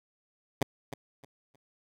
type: tone with echo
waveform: 10% pulse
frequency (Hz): 137.6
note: C#3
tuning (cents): -12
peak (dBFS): -16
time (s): 0.61-0.63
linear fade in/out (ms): 5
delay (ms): 310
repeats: 3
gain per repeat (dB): -12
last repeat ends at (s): 1.56
effects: none